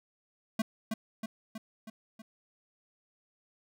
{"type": "tone with echo", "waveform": "square", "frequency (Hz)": 220.7, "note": "A3", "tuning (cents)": 5, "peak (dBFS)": -27, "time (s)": [0.59, 0.62], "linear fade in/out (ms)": 5, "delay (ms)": 320, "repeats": 5, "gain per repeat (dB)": -4, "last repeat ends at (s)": 2.22, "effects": []}